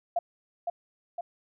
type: tone with echo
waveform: sine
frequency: 691 Hz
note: F5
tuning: 19 cents flat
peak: -23 dBFS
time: 0.16-0.19 s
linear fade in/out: 5 ms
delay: 510 ms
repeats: 2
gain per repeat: -4 dB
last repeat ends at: 1.21 s
effects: none